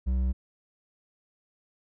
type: tone with hard clipping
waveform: sine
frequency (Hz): 63.5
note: B1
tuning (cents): +49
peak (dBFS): -25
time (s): 0.06-0.33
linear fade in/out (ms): 20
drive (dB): 6
effects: none